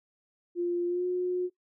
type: tone with pitch glide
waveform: sine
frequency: 349.2 to 361.3 Hz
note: F4 to F#4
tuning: 0 to -41 cents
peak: -26 dBFS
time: 0.55-1.5 s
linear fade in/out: 50 ms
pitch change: +59 cents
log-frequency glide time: 0.87-1.05 s
effects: noise-tail reverb RT60 0.1 s tail -19 dB re dry